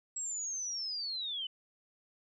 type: linear sweep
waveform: sine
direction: down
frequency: 7730 to 2966 Hz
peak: -35 dBFS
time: 0.16-1.47 s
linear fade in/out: 5 ms
effects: none